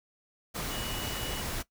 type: tone in noise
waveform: sine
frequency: 2930 Hz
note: F#7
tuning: 18 cents flat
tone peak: -41 dBFS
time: 0.7-1.42 s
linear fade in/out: 20 ms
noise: pink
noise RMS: -35 dBFS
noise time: 0.54-1.63 s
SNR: -9 dB
effects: noise-tail reverb RT60 0.1 s tail -18 dB re dry